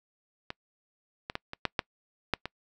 clicks, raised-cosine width 0.3 ms, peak -19 / -18 / -15 / -21 / -10 / -9 / -9 / -18 dBFS, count 8, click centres 0.504 / 1.299 / 1.354 / 1.534 / 1.653 / 1.792 / 2.337 / 2.456 s, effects noise-tail reverb RT60 0.1 s tail -26 dB re dry

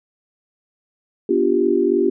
sine chord, G dominant seventh, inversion first, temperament equal with one note detuned, 246.1 / 293.7 / 349.2 / 392 Hz, B3 / D4 / F4 / G4, -6 / 0 / 0 / 0 cents, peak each -23 / -22 / -18 / -18 dBFS, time 1.29-2.1 s, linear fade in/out 5 ms, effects none

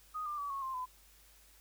sine tone with pitch steps, 1244 / 1193.3 / 1144.7 / 1098.1 / 1053.4 / 1010.4 Hz, D#6 / D6 / D6 / C#6 / C6 / B5, -1 / +27 / -45 / -17 / +11 / +39 cents, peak -36 dBFS, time 0.14-0.86 s, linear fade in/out 20 ms, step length 120 ms, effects added 50 Hz sine -64 dBFS peak until 1.6 s + white hiss -63 dBFS RMS until 1.6 s

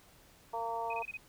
harmonic tone, 229.6 Hz, A#3, 26 cents flat, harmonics 2 / 3 / 4 / 5, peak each -42 / -39 / -36 / -46 dBFS, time 0.53-1.03 s, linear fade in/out 10 ms
sine tone bursts, 2512 Hz, D#7, 16 cents sharp, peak -38 dBFS, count 5, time 0.9-1.172 s, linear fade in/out 5 ms, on 36 ms, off 23 ms
effects pink hiss -61 dBFS RMS until 1.28 s

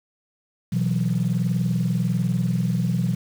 sine chord, B suspended fourth, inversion none, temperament equal, 123.47 / 164.81 / 185 Hz, B2 / E3 / F#3, 0 / 0 / 0 cents, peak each -23 dBFS, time 0.72-3.15 s, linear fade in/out 10 ms, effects tanh soft clip ceiling -13 dBFS + 7-bit

